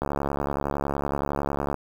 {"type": "click train", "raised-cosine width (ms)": 1, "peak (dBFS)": -12, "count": 123, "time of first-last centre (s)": [0.02, 1.743], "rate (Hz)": 70.8, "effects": ["7-bit"]}